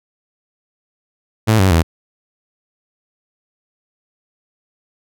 sawtooth tone with pitch steps, 110 / 95.21 / 82.41 Hz, A2 / G2 / E2, 0 / -50 / 0 cents, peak -6 dBFS, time 1.47-1.83 s, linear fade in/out 20 ms, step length 120 ms, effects none

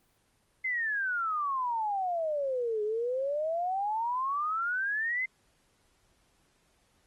sine exponential two-way sweep, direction down then up, 2093 to 415.3 to 2093 Hz, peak -28 dBFS, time 0.64-5.26 s, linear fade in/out 10 ms, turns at 2.83 s, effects pink hiss -69 dBFS RMS until 7.06 s + Opus 24 kbps

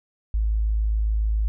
sine tone, 53.6 Hz, A1, 45 cents flat, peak -19 dBFS, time 0.34-1.48 s, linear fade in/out 0 ms, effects none

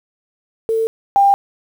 sine tone pair in turn, 448.4 / 797 Hz, A4 / G5, +33 / +28 cents, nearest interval minor seventh, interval 995 cents, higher second, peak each -14 / -8 dBFS, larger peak second, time 0.69-0.87 / 1.16-1.34 s, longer neither, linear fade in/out 0 ms, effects 7-bit

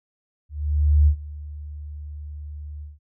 sine tone with ADSR envelope, 74.2 Hz, D2, 18 cents sharp, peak -11 dBFS, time 0.49-2.99 s, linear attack 580 ms, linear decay 85 ms, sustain -21 dB, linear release 170 ms, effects none

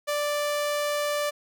sawtooth tone, 587.3 Hz, D5, in tune, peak -21 dBFS, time 0.07-1.31 s, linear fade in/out 20 ms, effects none

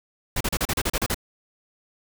pink noise bursts, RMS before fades -24 dBFS, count 10, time 0.36-1.145 s, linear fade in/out 5 ms, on 47 ms, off 35 ms, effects none

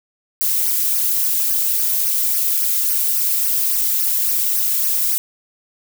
violet noise with flanger, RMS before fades -18 dBFS, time 0.41-5.18 s, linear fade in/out 0 ms, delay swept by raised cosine 0.26 to 2.16 ms, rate 3.6 Hz, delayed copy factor -0.85, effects none

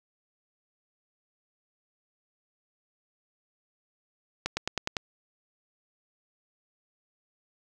accelerating click train, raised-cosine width 0.2 ms, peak -11 dBFS, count 6, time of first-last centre 4.46-4.968 s, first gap 110 ms, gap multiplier 0.96, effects none

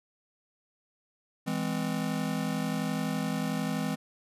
square chord, E augmented, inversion none, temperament just, 164.81 / 206 / 257.5 Hz, E3 / G#3 / B#3, 0 / -14 / -28 cents, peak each -34 dBFS, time 1.46-3.96 s, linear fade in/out 20 ms, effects resampled to 32000 Hz

